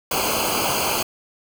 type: noise with comb filter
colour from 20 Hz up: pink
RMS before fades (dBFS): -22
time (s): 0.11-1.03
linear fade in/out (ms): 5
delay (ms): 0.54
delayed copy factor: -0.95
effects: none